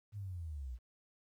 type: linear sweep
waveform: sine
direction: down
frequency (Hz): 106.4 to 56.4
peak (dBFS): -40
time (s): 0.12-0.79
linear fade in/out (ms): 50
effects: 12-bit